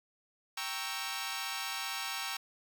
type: chord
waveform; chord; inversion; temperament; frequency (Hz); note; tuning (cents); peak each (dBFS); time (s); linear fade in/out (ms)
10% pulse; G diminished seventh; none; equal; 784 / 932.3 / 1108.7 / 1318.5; G5 / Bb5 / Db6 / Fb6; 0 / 0 / 0 / 0; -33; 0.57-2.37; 5
effects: none